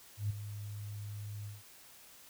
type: tone with ADSR envelope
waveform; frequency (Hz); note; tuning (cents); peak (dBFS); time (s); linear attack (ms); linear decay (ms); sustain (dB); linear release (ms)
sine; 103.7; G#2; -2; -29; 0.17-1.63; 130; 13; -11; 170
effects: white hiss -57 dBFS RMS until 2.29 s